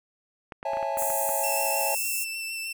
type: clicks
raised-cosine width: 0.5 ms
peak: -23 dBFS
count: 9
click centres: 0.522 / 0.629 / 0.734 / 0.771 / 0.828 / 0.972 / 1.023 / 1.102 / 1.292 s
type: chord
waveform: triangle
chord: A major seventh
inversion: first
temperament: just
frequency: 550 / 660 / 825 / 880 Hz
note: C#5 / E5 / G#5 / A5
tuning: -14 / +2 / -12 / 0 cents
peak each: -30 dBFS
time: 0.65-1.95 s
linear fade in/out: 5 ms
type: high-pass noise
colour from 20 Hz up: pink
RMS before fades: -30 dBFS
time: 0.97-2.25 s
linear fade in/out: 20 ms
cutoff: 7100 Hz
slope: 48 dB/octave
type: tone with vibrato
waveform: sawtooth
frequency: 2673 Hz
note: E7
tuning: 23 cents sharp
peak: -28 dBFS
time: 1.43-2.73 s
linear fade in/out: 10 ms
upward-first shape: triangle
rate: 6.6 Hz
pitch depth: 22 cents each way
effects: none